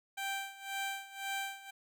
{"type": "tone with tremolo", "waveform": "15% pulse", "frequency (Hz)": 784, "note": "G5", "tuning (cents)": 0, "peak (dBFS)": -28, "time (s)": [0.17, 1.71], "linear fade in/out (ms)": 10, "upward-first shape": "sine", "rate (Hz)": 1.9, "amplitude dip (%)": 85, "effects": []}